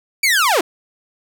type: linear sweep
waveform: sawtooth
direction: down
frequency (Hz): 2344 to 293.8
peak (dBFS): -9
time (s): 0.23-0.61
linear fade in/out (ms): 5
effects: none